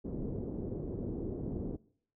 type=low-pass noise; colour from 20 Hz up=white; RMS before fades=-38 dBFS; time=0.04-1.77 s; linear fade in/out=20 ms; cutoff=390 Hz; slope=24 dB/octave; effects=noise-tail reverb RT60 0.6 s tail -22 dB re dry